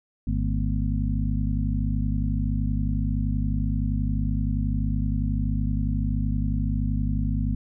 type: harmonic tone with a mistuned harmonic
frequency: 50.7 Hz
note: G#1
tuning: 41 cents flat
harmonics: 1 / 2 / 3 / 4 / 5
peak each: -25 / -28 / -30 / -31 / -32 dBFS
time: 0.27-7.55 s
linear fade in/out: 5 ms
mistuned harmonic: 4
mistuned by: +150 cents
effects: none